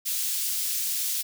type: high-pass noise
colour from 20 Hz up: white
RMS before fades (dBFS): -28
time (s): 0.05-1.23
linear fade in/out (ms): 20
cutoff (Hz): 3700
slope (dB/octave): 12
effects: none